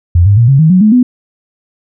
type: tone with pitch steps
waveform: sine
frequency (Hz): 86.9 / 100.98 / 117.35 / 136.36 / 158.46 / 184.13 / 214 / 248.6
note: F2 / G#2 / A#2 / C#3 / D#3 / F#3 / A3 / B3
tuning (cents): -8 / -48 / +12 / -28 / +32 / -8 / -48 / +12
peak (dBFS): -3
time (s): 0.15-1.03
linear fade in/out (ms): 5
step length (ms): 110
effects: none